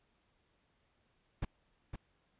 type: noise with echo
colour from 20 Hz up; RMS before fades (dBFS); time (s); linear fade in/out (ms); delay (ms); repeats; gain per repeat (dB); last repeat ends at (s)
brown; -35; 1.42-1.45; 5; 510; 1; -7; 1.96
effects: pink hiss -75 dBFS RMS until 2.39 s + resampled to 8000 Hz